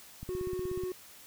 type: click train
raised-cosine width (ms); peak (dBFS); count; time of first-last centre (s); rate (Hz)
5; -29; 11; 0.23-0.836; 16.5
type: tone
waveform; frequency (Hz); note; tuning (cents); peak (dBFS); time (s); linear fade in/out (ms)
triangle; 367.2; F#4; -13; -31; 0.29-0.92; 2
effects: white hiss -53 dBFS RMS until 1.26 s